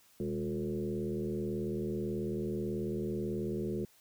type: tone with frequency modulation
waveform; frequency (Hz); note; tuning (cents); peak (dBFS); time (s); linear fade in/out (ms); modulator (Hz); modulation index
sine; 281.1; C#4; +24; -32; 0.2-3.85; 2; 78.3; 2.1
effects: white hiss -64 dBFS RMS until 4 s